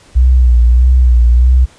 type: tone with vibrato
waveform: sine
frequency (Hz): 61.2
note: B1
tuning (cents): -15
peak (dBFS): -4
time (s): 0.15-1.66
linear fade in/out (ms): 20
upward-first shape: sine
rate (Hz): 1.6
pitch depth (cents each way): 64
effects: pink hiss -44 dBFS RMS until 1.78 s + resampled to 22050 Hz